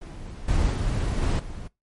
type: noise with level steps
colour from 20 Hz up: brown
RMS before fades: -37 / -22 / -25 / -22 / -36 dBFS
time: 0.01-1.68 s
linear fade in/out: 10 ms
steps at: 0.48 / 0.71 / 1.22 / 1.39 s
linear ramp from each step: 5 ms
effects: noise-tail reverb RT60 0.2 s tail -22 dB re dry + MP3 48 kbps